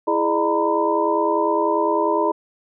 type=tone cluster; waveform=sine; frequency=331.1 / 418.2 / 604 / 927 / 997 Hz; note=E4 / G#4 / D5 / A#5 / B5; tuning=+8 / +12 / +48 / -10 / +16 cents; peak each=-23 dBFS; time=0.07-2.32 s; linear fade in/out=10 ms; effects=none